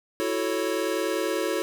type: chord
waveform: square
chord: F# minor seventh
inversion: third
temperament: equal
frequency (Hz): 329.6 / 370 / 440 / 554.4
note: E4 / F#4 / A4 / C#5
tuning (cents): 0 / 0 / 0 / 0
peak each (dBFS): -31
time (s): 0.2-1.62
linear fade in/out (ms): 0
effects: none